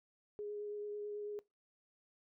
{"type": "tone with vibrato", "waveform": "sine", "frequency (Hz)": 415.3, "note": "G#4", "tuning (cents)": 0, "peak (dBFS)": -40, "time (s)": [0.39, 1.39], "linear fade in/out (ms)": 0, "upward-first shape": "sine", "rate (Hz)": 9.1, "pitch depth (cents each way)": 11, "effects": ["noise-tail reverb RT60 0.2 s tail -21 dB re dry"]}